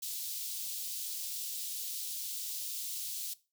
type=high-pass noise; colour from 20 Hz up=white; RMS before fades=-39 dBFS; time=0.02-3.34 s; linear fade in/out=10 ms; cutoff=3400 Hz; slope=24 dB/octave; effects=noise-tail reverb RT60 0.3 s tail -19 dB re dry